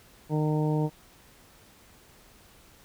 harmonic tone, 152.9 Hz, D#3, 30 cents flat, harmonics 1 / 2 / 3 / 4 / 5 / 6, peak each -25 / -30 / -32 / -38 / -40 / -38 dBFS, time 0.29-0.9 s, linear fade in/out 50 ms, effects pink hiss -56 dBFS RMS until 2.84 s

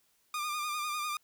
sawtooth tone with vibrato, 1207 Hz, D6, 47 cents sharp, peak -29 dBFS, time 0.34-1.17 s, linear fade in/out 2 ms, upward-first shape sine, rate 10 Hz, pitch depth 41 cents each way, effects white hiss -71 dBFS RMS until 1.23 s

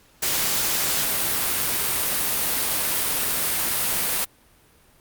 white noise, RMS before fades -23 dBFS, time 0.22-4.25 s, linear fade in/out 10 ms, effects pink hiss -56 dBFS RMS until 5 s + Opus 48 kbps

